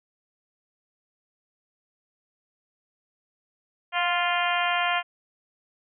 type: harmonic tone with a mistuned harmonic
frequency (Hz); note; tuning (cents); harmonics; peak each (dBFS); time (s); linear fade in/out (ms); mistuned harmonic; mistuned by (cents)
349.2; F4; 0; 2 / 3 / 4 / 5 / 6 / 7 / 8 / 9; -27 / -29 / -30 / -31 / -32 / -32 / -33 / -34; 3.92-5.03; 50; 2; +18
effects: none